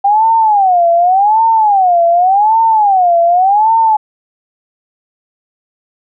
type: tone with vibrato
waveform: sine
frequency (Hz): 784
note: G5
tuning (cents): 0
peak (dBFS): -6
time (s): 0.04-3.97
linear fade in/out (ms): 10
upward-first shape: sine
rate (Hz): 0.87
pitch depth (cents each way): 250
effects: none